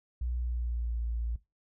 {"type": "tone with pitch glide", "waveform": "sine", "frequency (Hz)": [60.7, 57.59], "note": ["B1", "A#1"], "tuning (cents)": [-29, -20], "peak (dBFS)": -30, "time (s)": [0.21, 1.36], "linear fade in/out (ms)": 5, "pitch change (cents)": -91, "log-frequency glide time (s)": [0.38, 1.01], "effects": ["noise-tail reverb RT60 0.2 s tail -17 dB re dry"]}